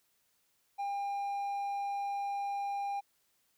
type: tone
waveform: triangle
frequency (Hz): 802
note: G5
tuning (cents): +39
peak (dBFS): -31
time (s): 0.78-3.01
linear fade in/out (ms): 20
effects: white hiss -74 dBFS RMS until 3.57 s